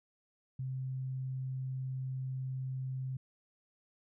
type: tone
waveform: sine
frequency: 130.81 Hz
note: C3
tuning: in tune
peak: -35 dBFS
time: 0.59-3.17 s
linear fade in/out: 5 ms
effects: none